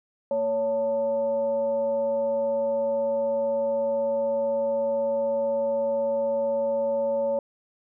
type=tone with frequency modulation; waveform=sine; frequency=560 Hz; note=C#5; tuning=18 cents sharp; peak=-22 dBFS; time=0.31-7.39 s; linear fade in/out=2 ms; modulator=331 Hz; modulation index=0.38; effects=none